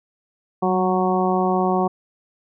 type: harmonic tone with a mistuned harmonic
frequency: 184.5 Hz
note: F#3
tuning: 5 cents flat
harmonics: 1 / 2 / 3 / 4 / 5 / 6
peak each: -22 / -22 / -28 / -22 / -27 / -27 dBFS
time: 0.62-1.88 s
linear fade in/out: 10 ms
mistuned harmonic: 1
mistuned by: +27 cents
effects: none